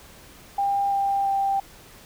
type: tone with pitch steps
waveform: sine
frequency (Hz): 798 / 792.5 / 787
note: G5 / G5 / G5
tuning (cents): +31 / +19 / +7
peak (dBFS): -20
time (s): 0.58-1.6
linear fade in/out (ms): 5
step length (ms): 340
effects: pink hiss -48 dBFS RMS until 2.05 s